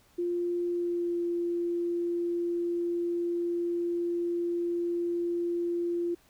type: tone with pitch glide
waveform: sine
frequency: 349.2 to 345.2 Hz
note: F4 to F4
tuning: 0 to -20 cents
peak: -27 dBFS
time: 0.18-6.15 s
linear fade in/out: 10 ms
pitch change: -20 cents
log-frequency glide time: 0.67-1.2 s
effects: pink hiss -63 dBFS RMS until 6.29 s